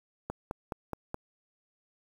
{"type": "click train", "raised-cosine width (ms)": 1, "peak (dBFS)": -20, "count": 5, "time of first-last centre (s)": [0.3, 1.144], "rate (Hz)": 4.74, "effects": ["8-bit"]}